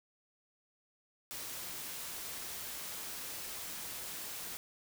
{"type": "noise", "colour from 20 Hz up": "white", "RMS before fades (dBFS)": -43, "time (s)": [1.31, 4.57], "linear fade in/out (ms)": 0, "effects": []}